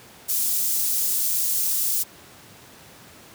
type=high-pass noise; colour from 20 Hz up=white; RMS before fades=-23 dBFS; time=0.28-2.04 s; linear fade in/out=20 ms; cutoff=6900 Hz; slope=12 dB/octave; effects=pink hiss -47 dBFS RMS until 3.34 s + high-pass 100 Hz 12 dB/octave